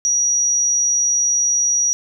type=tone; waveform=sine; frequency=5780 Hz; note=F#8; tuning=41 cents flat; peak=-14 dBFS; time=0.05-1.93 s; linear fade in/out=0 ms; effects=none